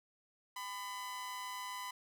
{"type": "tone with amplitude modulation", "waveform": "sawtooth", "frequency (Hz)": 1004, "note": "B5", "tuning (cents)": 28, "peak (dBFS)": -35, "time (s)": [0.56, 1.91], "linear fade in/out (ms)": 5, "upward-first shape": "sine", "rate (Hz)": 207, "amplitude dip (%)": 55, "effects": []}